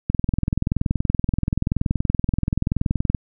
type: click train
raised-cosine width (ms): 5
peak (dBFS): -7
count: 65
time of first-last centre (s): 0.1-3.148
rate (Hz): 21
effects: none